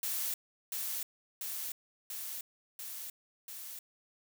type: noise with echo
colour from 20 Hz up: blue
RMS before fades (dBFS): -35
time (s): 0.03-0.34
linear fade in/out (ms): 2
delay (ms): 690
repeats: 5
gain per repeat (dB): -2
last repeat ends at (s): 3.79
effects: none